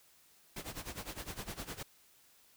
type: noise with tremolo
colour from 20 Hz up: pink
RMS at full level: -41 dBFS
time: 0.56-1.83 s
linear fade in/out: 5 ms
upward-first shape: sine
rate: 9.8 Hz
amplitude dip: 85%
effects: white hiss -65 dBFS RMS until 2.56 s